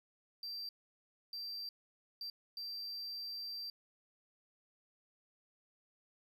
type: tone bursts at uneven times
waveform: triangle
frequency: 4699 Hz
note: D8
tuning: in tune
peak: -40 dBFS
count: 4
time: 0.43-0.69 / 1.33-1.69 / 2.21-2.3 / 2.57-3.7 s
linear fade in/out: 2 ms
effects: 13-bit